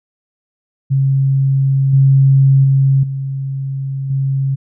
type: tone with level steps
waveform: sine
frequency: 135.8 Hz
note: C#3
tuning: 35 cents flat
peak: -10 / -6 / -8 / -18 / -13 dBFS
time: 0.9-4.56 s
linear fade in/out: 20 ms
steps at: 1.93 / 2.64 / 3.03 / 4.1 s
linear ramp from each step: 5 ms
effects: none